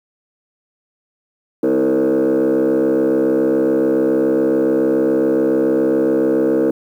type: tone with frequency modulation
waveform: sine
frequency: 391.4 Hz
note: G4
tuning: 3 cents flat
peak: -10 dBFS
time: 1.63-6.71 s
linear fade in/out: 5 ms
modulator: 67.1 Hz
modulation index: 2
effects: tanh soft clip ceiling -11 dBFS + 8-bit